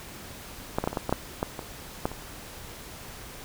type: clicks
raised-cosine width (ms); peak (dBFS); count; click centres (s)
1; -10 / -13 / -10 / -19 / -12 / -13 / -8 / -11 / -19 / -11 / -23 / -28; 12; 0.785 / 0.84 / 0.875 / 0.93 / 0.972 / 1.094 / 1.126 / 1.429 / 1.592 / 2.055 / 2.116 / 2.223
effects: pink hiss -43 dBFS RMS until 3.44 s